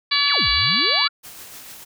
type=harmonic tone; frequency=571 Hz; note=D5; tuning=49 cents flat; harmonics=2 / 3 / 4 / 5 / 6 / 7 / 8; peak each=-26 / -27 / -23 / -27 / -25 / -21 / -22 dBFS; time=0.11-1.08 s; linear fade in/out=10 ms
type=exponential two-way sweep; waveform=sine; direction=down then up; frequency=4140 to 50.8 to 1473 Hz; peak=-27 dBFS; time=0.26-1.09 s; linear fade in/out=20 ms; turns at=0.5 s
type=noise with tremolo; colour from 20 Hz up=white; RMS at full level=-38 dBFS; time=1.23-1.85 s; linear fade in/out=20 ms; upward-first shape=triangle; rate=6.8 Hz; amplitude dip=35%
effects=none